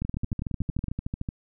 two click trains, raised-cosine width 5 ms, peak -18 / -17 dBFS, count 10 / 18, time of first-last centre 0.05-0.883 / 0.02-1.289 s, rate 10.8 / 13.4 Hz, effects none

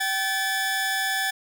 sawtooth tone pair together, 772 / 1733.1 Hz, G5 / A6, -27 / -27 cents, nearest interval octave + major second, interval 1400 cents, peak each -25 / -21 dBFS, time 0-1.31 s, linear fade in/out 10 ms, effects none

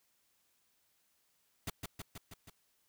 pink noise with echo, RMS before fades -38 dBFS, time 1.67-1.7 s, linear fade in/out 5 ms, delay 160 ms, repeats 5, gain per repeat -3 dB, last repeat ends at 2.5 s, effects white hiss -75 dBFS RMS until 2.88 s

